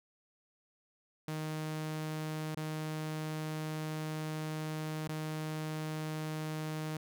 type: tone with dropouts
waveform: sawtooth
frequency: 155.56 Hz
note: D#3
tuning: in tune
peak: -32 dBFS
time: 1.28-6.97 s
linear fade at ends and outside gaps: 2 ms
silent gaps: 2.548-2.57 / 5.076-5.09 s
effects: none